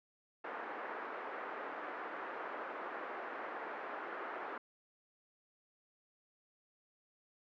white band-pass noise, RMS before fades -44 dBFS, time 0.44-4.58 s, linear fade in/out 5 ms, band 310 to 1600 Hz, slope 24 dB/octave, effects none

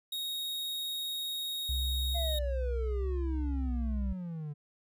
45% pulse tone, 3755 Hz, A#7, 12 cents sharp, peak -34 dBFS, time 0.12-2.39 s, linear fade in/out 5 ms
sine tone with vibrato, 64.6 Hz, C2, 21 cents flat, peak -30 dBFS, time 1.69-4.13 s, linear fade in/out 5 ms, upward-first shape square, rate 0.75 Hz, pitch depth 56 cents each way
triangle exponential sweep, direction down, 698.5 to 143.9 Hz, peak -34 dBFS, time 2.14-4.54 s, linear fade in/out 20 ms
effects none

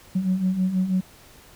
sine beating tone pair, 181.7 / 187.9 Hz, F#3 / F#3, -31 / +27 cents, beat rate 6.2 Hz, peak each -26 / -20 dBFS, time 0.15-1.01 s, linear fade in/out 10 ms, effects tanh soft clip ceiling -14 dBFS + pink hiss -50 dBFS RMS until 1.55 s

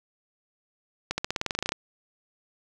accelerating click train, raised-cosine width 0.2 ms, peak -10 dBFS, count 14, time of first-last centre 1.11-1.721 s, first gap 70 ms, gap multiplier 0.93, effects none

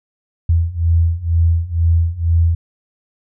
sine beating tone pair, 82.41 / 84.51 Hz, E2 / E2, 0 / +44 cents, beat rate 2.1 Hz, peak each -16 / -14 dBFS, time 0.49-2.55 s, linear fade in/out 5 ms, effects none

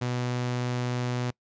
sawtooth tone, 123.47 Hz, B2, in tune, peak -23 dBFS, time 0.01-1.31 s, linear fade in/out 10 ms, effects noise-tail reverb RT60 0.1 s tail -24 dB re dry + resampled to 16000 Hz

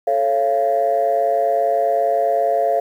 sine chord, A augmented, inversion none, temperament just, 440 / 550 / 687.5 Hz, A4 / C#5 / E#5, 0 / -14 / -27 cents, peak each -22 / -19 / -16 dBFS, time 0.07-2.8 s, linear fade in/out 5 ms, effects tanh soft clip ceiling -8 dBFS + 8-bit

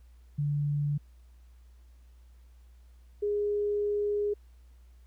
sine tone pair in turn, 145.5 / 412.7 Hz, D3 / G#4, -16 / -11 cents, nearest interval octave + tritone, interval 1805 cents, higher second, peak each -26 dBFS, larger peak neither, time 0.38-0.98 / 3.22-4.34 s, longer second, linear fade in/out 10 ms, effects added 60 Hz sine -52 dBFS peak until 5.06 s + pink hiss -71 dBFS RMS until 5.06 s

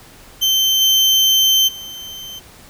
35% pulse tone with level steps, 3103 Hz, G7, 18 cents flat, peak -11 / -9 / -28 dBFS, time 0.41-2.4 s, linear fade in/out 20 ms, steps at 0.8 / 1.67 s, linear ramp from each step 20 ms, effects pink hiss -43 dBFS RMS until 2.69 s

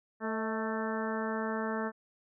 harmonic tone with a mistuned harmonic, 221.4 Hz, A3, 11 cents sharp, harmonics 1 / 2 / 3 / 4 / 5 / 6 / 7 / 8, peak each -35 / -37 / -40 / -41 / -42 / -42 / -43 / -43 dBFS, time 0.2-1.92 s, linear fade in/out 50 ms, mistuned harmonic 3, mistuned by -41 cents, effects none

